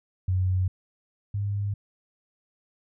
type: tone pair in turn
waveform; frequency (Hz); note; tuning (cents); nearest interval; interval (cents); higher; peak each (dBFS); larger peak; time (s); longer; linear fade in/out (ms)
sine; 92.6 / 101.34; F#2 / G#2; +2 / -42; major second; 156; second; -21 / -25; first; 0.28-0.68 / 1.34-1.74; neither; 5
effects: none